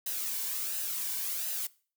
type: noise with flanger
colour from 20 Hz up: blue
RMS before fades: -34 dBFS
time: 0.06-1.67 s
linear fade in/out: 5 ms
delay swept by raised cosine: 0.88 to 1.57 ms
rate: 1.4 Hz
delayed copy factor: -0.5
effects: noise-tail reverb RT60 0.4 s tail -21 dB re dry